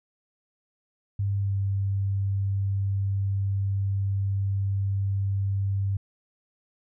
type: tone with pitch glide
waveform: sine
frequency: 99.8 to 98.37 Hz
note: G2 to G2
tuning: +32 to +7 cents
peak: -23 dBFS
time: 1.19-5.97 s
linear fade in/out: 5 ms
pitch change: -25 cents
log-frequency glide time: 1.37-1.54 s
effects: none